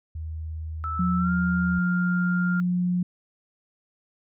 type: tone with vibrato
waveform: sine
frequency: 79.3 Hz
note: D#2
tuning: 33 cents sharp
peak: -30 dBFS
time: 0.15-1.79 s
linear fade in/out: 5 ms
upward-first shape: triangle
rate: 17 Hz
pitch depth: 8 cents each way
type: tone with pitch glide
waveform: sine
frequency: 1315 to 1401.3 Hz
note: E6 to F6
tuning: -5 to +5 cents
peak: -28 dBFS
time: 0.84-2.6 s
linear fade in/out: 0 ms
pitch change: +110 cents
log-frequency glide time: 1.17-1.32 s
type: tone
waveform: sine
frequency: 178.7 Hz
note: F3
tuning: 40 cents sharp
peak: -21 dBFS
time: 0.99-3.03 s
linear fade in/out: 5 ms
effects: none